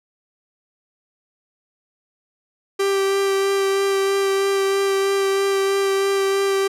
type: tone with vibrato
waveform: 45% pulse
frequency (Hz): 392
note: G4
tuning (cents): 0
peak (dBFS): -17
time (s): 2.79-6.68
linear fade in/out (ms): 10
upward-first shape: sine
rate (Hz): 3.1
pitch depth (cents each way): 11
effects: low-pass 12000 Hz 12 dB/octave